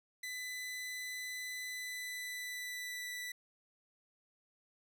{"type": "tone with pitch glide", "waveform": "sawtooth", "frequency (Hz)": [2002, 1974.4], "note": ["B6", "B6"], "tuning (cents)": [23, -1], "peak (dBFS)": -37, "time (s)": [0.23, 3.32], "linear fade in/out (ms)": 5, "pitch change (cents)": -24, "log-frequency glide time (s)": [1.68, 3.12], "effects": []}